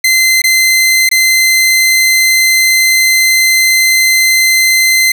sawtooth tone with dropouts, 2067 Hz, C7, 22 cents flat, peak -3 dBFS, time 0.04-5.12 s, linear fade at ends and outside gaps 5 ms, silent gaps 0.419-0.439 / 1.091-1.113 s, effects none

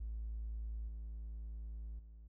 triangle tone with level steps, 55 Hz, A1, in tune, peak -36 / -40 / -50 dBFS, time 0-2.28 s, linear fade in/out 10 ms, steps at 0.88 / 1.99 s, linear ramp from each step 5 ms, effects tanh soft clip ceiling -36 dBFS

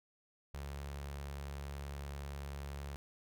sawtooth tone with notch filter, 70.5 Hz, C#2, 30 cents sharp, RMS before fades -44 dBFS, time 0.54-2.96 s, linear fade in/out 0 ms, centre 270 Hz, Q 1.3, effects none

